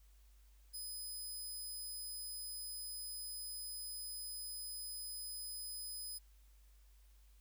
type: tone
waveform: 5% pulse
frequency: 5020 Hz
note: D#8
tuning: 15 cents sharp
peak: -38 dBFS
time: 0.73-6.19 s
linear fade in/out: 20 ms
effects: added 50 Hz sine -61 dBFS peak until 7.4 s + white hiss -74 dBFS RMS until 7.4 s